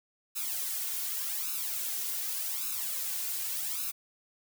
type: noise with flanger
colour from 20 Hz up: blue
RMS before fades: -34 dBFS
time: 0.35-3.92 s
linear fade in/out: 20 ms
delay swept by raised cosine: 0.76 to 2.86 ms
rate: 0.86 Hz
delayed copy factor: +0.85
effects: none